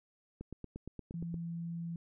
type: click train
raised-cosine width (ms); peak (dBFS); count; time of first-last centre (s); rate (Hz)
3; -30; 9; 0.41-1.342; 8.58
type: tone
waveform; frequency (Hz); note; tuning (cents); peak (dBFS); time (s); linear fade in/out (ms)
sine; 168.6; E3; +39; -37; 1.14-1.96; 2
effects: none